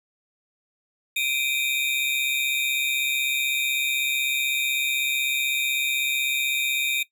square tone cluster, 2349 / 2485 / 3686 Hz, D7 / D#7 / A#7, 0 / -3 / -20 cents, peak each -28 dBFS, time 1.16-7.03 s, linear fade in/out 5 ms, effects noise-tail reverb RT60 0.1 s tail -18 dB re dry

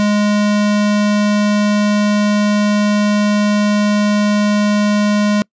square tone, 207.7 Hz, G#3, in tune, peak -12 dBFS, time 0-5.42 s, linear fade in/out 0 ms, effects noise-tail reverb RT60 0.1 s tail -26 dB re dry + resampled to 16000 Hz

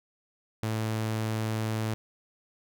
sawtooth tone, 110 Hz, A2, in tune, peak -24 dBFS, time 0.63-1.94 s, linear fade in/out 0 ms, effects none

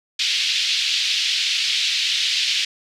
white band-pass noise, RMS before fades -21 dBFS, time 0.19-2.65 s, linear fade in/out 5 ms, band 2600 to 4400 Hz, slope 24 dB/octave, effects none

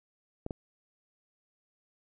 clicks, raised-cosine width 2 ms, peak -22 dBFS, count 2, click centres 0.464 / 0.508 s, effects none

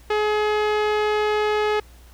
sawtooth tone with low-pass filter, 423.1 Hz, G#4, 32 cents sharp, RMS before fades -21 dBFS, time 0.1-1.8 s, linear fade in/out 5 ms, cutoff 3100 Hz, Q 0.84, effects added 60 Hz sine -45 dBFS peak until 2.13 s + pink hiss -53 dBFS RMS until 2.13 s

